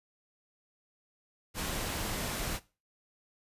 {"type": "noise", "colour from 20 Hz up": "pink", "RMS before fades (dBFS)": -35, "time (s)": [1.54, 2.6], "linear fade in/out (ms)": 50, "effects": ["noise-tail reverb RT60 0.3 s tail -18 dB re dry", "resampled to 32000 Hz"]}